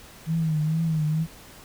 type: tone with vibrato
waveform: sine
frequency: 158.3 Hz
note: D#3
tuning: 30 cents sharp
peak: -21 dBFS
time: 0.26-1.27 s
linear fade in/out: 50 ms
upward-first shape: triangle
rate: 2.2 Hz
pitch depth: 81 cents each way
effects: pink hiss -47 dBFS RMS until 1.64 s